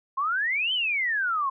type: exponential two-way sweep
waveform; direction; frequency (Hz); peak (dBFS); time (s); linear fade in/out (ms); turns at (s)
sine; up then down; 1044 to 3136 to 1044; -23; 0.17-1.5; 10; 0.73
effects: none